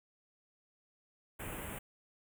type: band-stop noise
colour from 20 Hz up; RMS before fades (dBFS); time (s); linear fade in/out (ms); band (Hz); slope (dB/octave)
pink; -43; 1.39-1.79; 10; 3000 to 7900; 48
effects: none